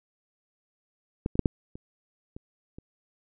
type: clicks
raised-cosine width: 3 ms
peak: -14 / -20 / -6 / -8 / -28 / -27 / -29 dBFS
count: 7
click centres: 1.261 / 1.355 / 1.393 / 1.458 / 1.755 / 2.365 / 2.785 s
effects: none